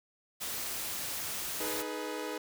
white noise, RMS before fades -37 dBFS, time 0.4-1.83 s, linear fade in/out 20 ms
sawtooth chord, G# minor, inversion second, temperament equal with one note detuned, 311.1 / 421.8 / 493.9 Hz, D#4 / G#4 / B4, 0 / +27 / 0 cents, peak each -36 dBFS, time 1.6-2.38 s, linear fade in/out 5 ms
effects none

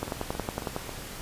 two click trains, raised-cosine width 1 ms, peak -15 / -21 dBFS, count 9 / 4, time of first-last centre 0.03-0.764 / 0.08-0.893 s, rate 10.9 / 3.69 Hz, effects pink hiss -40 dBFS RMS until 1.21 s + resampled to 32000 Hz

